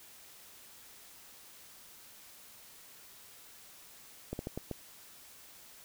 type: slowing click train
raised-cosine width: 2 ms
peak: -23 dBFS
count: 5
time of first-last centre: 4.33-4.713 s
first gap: 61 ms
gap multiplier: 1.31
effects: white hiss -55 dBFS RMS until 5.84 s